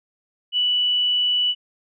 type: tone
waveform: sine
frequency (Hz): 2960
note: F#7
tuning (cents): 0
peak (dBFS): -17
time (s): 0.52-1.55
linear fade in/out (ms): 50
effects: none